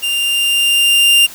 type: tone with level ramp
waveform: 45% pulse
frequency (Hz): 2794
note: F7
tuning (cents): 0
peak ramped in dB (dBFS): -15 to -6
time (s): 0.02-1.27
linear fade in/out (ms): 20
effects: white hiss -34 dBFS RMS until 1.34 s